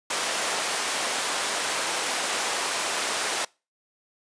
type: high-pass noise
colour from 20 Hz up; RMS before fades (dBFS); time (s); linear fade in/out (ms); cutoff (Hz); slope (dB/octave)
pink; -27; 0.1-3.45; 5; 570; 12
effects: noise-tail reverb RT60 0.3 s tail -25 dB re dry + resampled to 22050 Hz